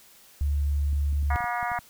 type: tone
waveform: sine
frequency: 71.9 Hz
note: D2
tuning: 36 cents flat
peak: -22 dBFS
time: 0.41-1.36 s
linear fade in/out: 0 ms
type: clicks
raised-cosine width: 5 ms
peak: -30 dBFS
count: 9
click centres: 0.93 / 1.128 / 1.228 / 1.356 / 1.406 / 1.442 / 1.629 / 1.717 / 1.79 s
type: harmonic tone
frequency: 240 Hz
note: B3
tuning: 49 cents flat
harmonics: 3 / 4 / 5 / 6 / 7 / 8 / 9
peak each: -30 / -32 / -34 / -36 / -37 / -38 / -39 dBFS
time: 1.3-1.79 s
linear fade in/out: 5 ms
effects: white hiss -54 dBFS RMS until 1.89 s